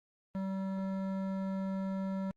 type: tone with hard clipping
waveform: triangle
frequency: 192.1 Hz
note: G3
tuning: 35 cents flat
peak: -35 dBFS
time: 0.35-2.31 s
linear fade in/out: 0 ms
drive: 17 dB
effects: Opus 24 kbps